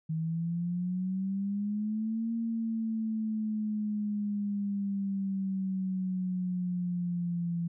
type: exponential two-way sweep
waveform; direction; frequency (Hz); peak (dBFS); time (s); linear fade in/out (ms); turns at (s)
sine; up then down; 158.1 to 230.1 to 169.4; -29; 0.09-7.68; 10; 2.33
effects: none